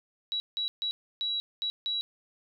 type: tone bursts at uneven times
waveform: sine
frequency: 3899 Hz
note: B7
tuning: 23 cents flat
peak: -28 dBFS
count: 6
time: 0.32-0.4 / 0.57-0.68 / 0.82-0.91 / 1.21-1.4 / 1.62-1.7 / 1.86-2.01 s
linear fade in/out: 0 ms
effects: none